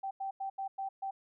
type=tone bursts at uneven times; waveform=sine; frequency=778 Hz; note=G5; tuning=13 cents flat; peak=-34 dBFS; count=6; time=0.03-0.11 / 0.2-0.31 / 0.4-0.5 / 0.58-0.68 / 0.78-0.89 / 1.02-1.11 s; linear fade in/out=10 ms; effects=none